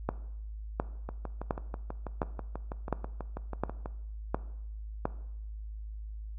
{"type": "two click trains", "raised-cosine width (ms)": 1, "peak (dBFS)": [-23, -14], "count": [18, 8], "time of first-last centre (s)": [[1.09, 3.859], [0.09, 5.055]], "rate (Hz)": [6.14, 1.41], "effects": ["noise-tail reverb RT60 0.8 s tail -17 dB re dry", "added 53 Hz sine -38 dBFS peak until 6.38 s"]}